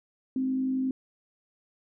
sine tone with frequency modulation, 261.6 Hz, C4, in tune, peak -25 dBFS, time 0.36-0.91 s, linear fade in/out 2 ms, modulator 51.1 Hz, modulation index 0.27, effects none

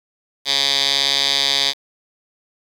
10% pulse tone with band-pass filter, 138.8 Hz, C#3, 3 cents sharp, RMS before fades -18 dBFS, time 0.45-1.74 s, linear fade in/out 50 ms, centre 4100 Hz, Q 5.6, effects 7-bit

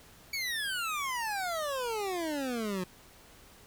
25% pulse exponential sweep, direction down, 2275 to 177.7 Hz, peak -28 dBFS, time 0.33-2.84 s, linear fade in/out 5 ms, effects pink hiss -56 dBFS RMS until 3.66 s

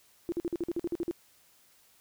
sine tone bursts, 342.1 Hz, F4, 36 cents flat, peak -28 dBFS, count 11, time 0.29-1.111 s, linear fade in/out 0 ms, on 31 ms, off 48 ms, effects white hiss -63 dBFS RMS until 2 s

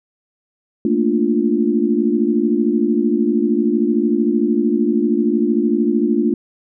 sine chord, Bb major seventh, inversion third, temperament equal, 220 / 233.1 / 293.7 / 349.2 Hz, A3 / Bb3 / D4 / F4, 0 / 0 / 0 / 0 cents, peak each -19 dBFS, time 0.85-6.34 s, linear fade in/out 2 ms, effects none

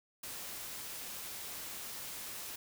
white noise, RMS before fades -44 dBFS, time 0.23-2.56 s, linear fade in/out 5 ms, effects none

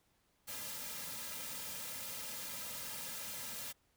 white noise with comb filter, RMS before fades -44 dBFS, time 0.47-3.73 s, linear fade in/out 20 ms, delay 2.7 ms, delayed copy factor -0.8, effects pink hiss -75 dBFS RMS until 3.96 s

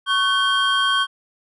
triangle tone cluster, 1110 / 1518 / 3210 Hz, C#6 / F#6 / G7, +2 / +44 / +40 cents, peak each -19 dBFS, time 0.06-1.07 s, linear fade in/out 50 ms, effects resampled to 24000 Hz

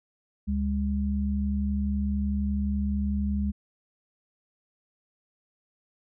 sine tone pair together, 71.9 / 203.2 Hz, D2 / G#3, -36 / -38 cents, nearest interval octave + tritone, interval 1798 cents, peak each -27 dBFS, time 0.47-3.52 s, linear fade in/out 20 ms, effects none

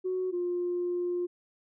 sine tone pair in turn, 370 / 353.6 Hz, F#4 / F4, 0 / +22 cents, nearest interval minor second, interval 78 cents, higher first, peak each -27 dBFS, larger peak neither, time 0.04-0.32 / 0.32-1.27 s, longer second, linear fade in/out 20 ms, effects tanh soft clip ceiling -23 dBFS

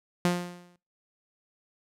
sawtooth tone with exponential decay, 176.5 Hz, F3, 19 cents sharp, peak -16 dBFS, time 0.25-0.76 s, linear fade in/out 0 ms, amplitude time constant 110 ms, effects noise-tail reverb RT60 0.3 s tail -22 dB re dry + low-pass 12000 Hz 12 dB/octave

